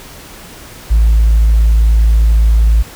sine tone, 55 Hz, A1, in tune, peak -4 dBFS, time 0.9-2.83 s, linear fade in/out 20 ms, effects tanh soft clip ceiling -3 dBFS + pink hiss -34 dBFS RMS until 2.95 s

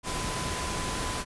sine tone in noise, 1008 Hz, B5, 35 cents sharp, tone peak -37 dBFS, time 0.03-1.25 s, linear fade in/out 50 ms, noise pink, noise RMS -32 dBFS, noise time 0.03-1.25 s, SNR -8 dB, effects resampled to 24000 Hz

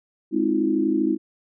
sine chord, F minor seventh, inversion first, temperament equal with one note detuned, 207.7 / 261.6 / 316.6 / 349.2 Hz, Ab3 / C4 / Eb4 / F4, 0 / 0 / +30 / 0 cents, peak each -27 / -25 / -21 / -26 dBFS, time 0.31-1.18 s, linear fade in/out 50 ms, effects none

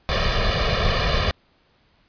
pink noise with comb filter, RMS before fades -20 dBFS, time 0.09-1.31 s, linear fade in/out 0 ms, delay 1.7 ms, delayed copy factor +0.9, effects pink hiss -61 dBFS RMS until 2.08 s + resampled to 11025 Hz

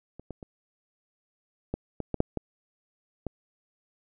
clicks, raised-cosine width 2 ms, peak -29 / -24 / -28 / -16 / -18 / -15 / -8 / -16 / -18 dBFS, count 9, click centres 0.196 / 0.307 / 0.428 / 1.74 / 2.003 / 2.143 / 2.204 / 2.373 / 3.267 s, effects none

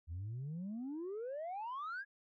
sine exponential sweep, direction up, 78 to 1691 Hz, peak -38 dBFS, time 0.07-2.05 s, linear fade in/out 50 ms, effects tanh soft clip ceiling -38 dBFS

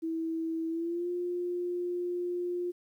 sine tone with pitch glide, 326 to 353.5 Hz, E4 to F4, -19 to +21 cents, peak -30 dBFS, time 0.02-2.72 s, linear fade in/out 20 ms, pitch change +140 cents, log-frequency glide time 0.69-1.09 s, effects 11-bit

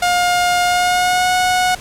sawtooth tone with pitch glide, 711 to 731.8 Hz, F5 to F#5, +31 to -19 cents, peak -9 dBFS, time 0.02-1.75 s, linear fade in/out 5 ms, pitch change +50 cents, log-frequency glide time 0.63-1.32 s, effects pink hiss -35 dBFS RMS until 1.8 s + low-pass 11000 Hz 12 dB/octave

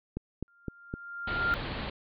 click train, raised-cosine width 3 ms, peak -20 dBFS, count 4, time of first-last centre 0.17-0.939 s, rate 3.9 Hz
sine tone with exponential growth, 1396.9 Hz, F6, in tune, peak -23 dBFS, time 0.48-1.54 s, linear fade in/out 0 ms, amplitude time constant 230 ms
pink low-pass noise, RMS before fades -36 dBFS, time 1.27-1.9 s, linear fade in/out 5 ms, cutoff 4400 Hz, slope 96 dB/octave
effects none

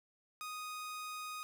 sawtooth tone, 1244.5 Hz, D#6, in tune, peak -38 dBFS, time 0.41-1.43 s, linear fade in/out 0 ms, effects none

